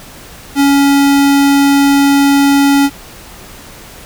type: tone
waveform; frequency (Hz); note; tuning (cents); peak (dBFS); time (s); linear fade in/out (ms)
square; 280; C#4; +18; -7; 0.55-2.9; 50
effects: pink hiss -34 dBFS RMS until 4.05 s